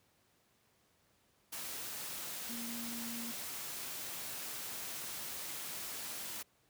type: tone in noise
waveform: sine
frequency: 233.7 Hz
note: A#3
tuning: 5 cents sharp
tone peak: -43 dBFS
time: 2.49-3.32 s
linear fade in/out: 10 ms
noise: white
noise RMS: -43 dBFS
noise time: 1.52-6.43 s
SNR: -3 dB
effects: pink hiss -72 dBFS RMS until 6.69 s + high-pass 80 Hz 12 dB/octave